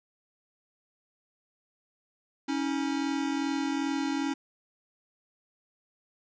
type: tone pair together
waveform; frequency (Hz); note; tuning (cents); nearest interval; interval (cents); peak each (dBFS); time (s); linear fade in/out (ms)
square; 277.2 / 319.7; C#4 / D#4; 0 / +47; major second; 247; -30 / -33; 2.48-4.34; 10
effects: resampled to 16000 Hz + 10-bit